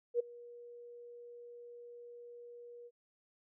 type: tone with ADSR envelope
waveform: sine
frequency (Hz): 478.5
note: A#4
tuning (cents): +45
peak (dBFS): -26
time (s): 0.14-2.91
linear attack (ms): 56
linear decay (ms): 11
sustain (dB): -23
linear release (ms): 46
effects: none